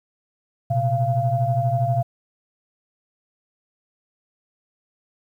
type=tone cluster; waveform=sine; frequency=118 / 130.4 / 688 Hz; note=A#2 / C3 / F5; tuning=+22 / -5 / -26 cents; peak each=-22 dBFS; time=0.7-2.03 s; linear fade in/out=10 ms; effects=tanh soft clip ceiling -8 dBFS + 9-bit